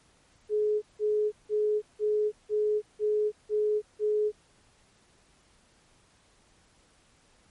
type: tone bursts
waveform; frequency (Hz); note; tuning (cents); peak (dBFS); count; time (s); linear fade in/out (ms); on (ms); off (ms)
sine; 423.2; G#4; +33; -23; 8; 0.49-4.32; 50; 330; 170
effects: pink hiss -63 dBFS RMS until 7.5 s + MP3 48 kbps